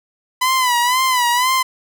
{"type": "tone with vibrato", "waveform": "sawtooth", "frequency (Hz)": 1000, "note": "B5", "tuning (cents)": 21, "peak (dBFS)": -10, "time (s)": [0.41, 1.63], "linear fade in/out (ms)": 10, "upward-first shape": "sine", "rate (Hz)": 2, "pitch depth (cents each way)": 83, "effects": []}